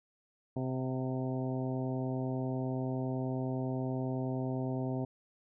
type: harmonic tone with a mistuned harmonic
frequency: 129.9 Hz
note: C3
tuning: 12 cents flat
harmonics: 1 / 2 / 3 / 4 / 5 / 6 / 7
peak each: -35 / -36 / -41 / -45 / -43 / -48 / -50 dBFS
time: 0.56-5.05 s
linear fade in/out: 5 ms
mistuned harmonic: 6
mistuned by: -41 cents
effects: none